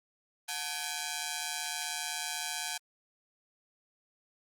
5% pulse ring-modulated tone, 801 Hz, G5, 37 cents sharp, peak -19 dBFS, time 0.48-2.78 s, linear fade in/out 10 ms, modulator 77.9 Hz, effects Opus 24 kbps

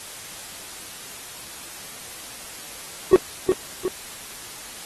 triangle tone with echo, 372.6 Hz, F#4, 12 cents sharp, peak -6 dBFS, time 3.13-3.16 s, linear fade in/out 0 ms, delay 360 ms, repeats 2, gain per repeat -6 dB, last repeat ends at 3.88 s, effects white hiss -38 dBFS RMS until 4.85 s + AAC 32 kbps

